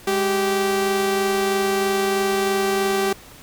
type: tone pair together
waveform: sawtooth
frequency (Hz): 205.8 / 388.5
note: G#3 / G4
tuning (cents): -16 / -16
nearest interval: major seventh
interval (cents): 1100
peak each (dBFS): -23 / -15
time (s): 0.07-3.13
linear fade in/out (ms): 5
effects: pink hiss -44 dBFS RMS until 3.42 s